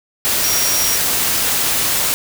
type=tone in noise; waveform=sine; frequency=5650 Hz; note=F8; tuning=19 cents sharp; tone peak=-19 dBFS; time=0.44-0.96 s; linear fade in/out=0 ms; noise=white; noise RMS=-17 dBFS; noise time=0.25-2.14 s; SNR=-5 dB; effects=none